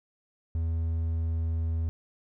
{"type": "tone", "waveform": "triangle", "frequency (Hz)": 81.8, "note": "E2", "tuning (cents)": -13, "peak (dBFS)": -24, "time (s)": [0.55, 1.89], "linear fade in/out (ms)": 0, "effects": []}